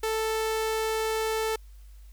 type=tone; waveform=sawtooth; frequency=440.7 Hz; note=A4; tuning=3 cents sharp; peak=-22 dBFS; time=0.03-1.56 s; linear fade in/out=5 ms; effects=added 50 Hz sine -45 dBFS peak until 2.12 s + white hiss -64 dBFS RMS until 2.12 s